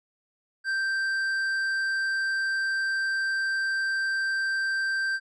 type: tone with tanh clipping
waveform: sine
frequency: 1568 Hz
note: G6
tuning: in tune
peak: -26 dBFS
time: 0.64-5.2 s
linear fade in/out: 50 ms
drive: 8 dB
effects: none